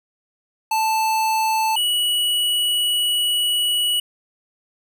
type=tone pair in turn; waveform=square; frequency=880 / 2933 Hz; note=A5 / F#7; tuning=0 / -16 cents; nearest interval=octave + major sixth; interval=2084 cents; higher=second; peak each=-18 dBFS; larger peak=neither; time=0.71-1.76 / 1.76-4 s; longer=second; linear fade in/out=5 ms; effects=none